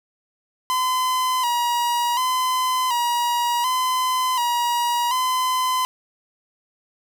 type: tone with vibrato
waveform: 45% pulse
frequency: 987.8 Hz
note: B5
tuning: in tune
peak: -19 dBFS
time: 0.7-5.85 s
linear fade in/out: 0 ms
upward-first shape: square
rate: 0.68 Hz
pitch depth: 56 cents each way
effects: none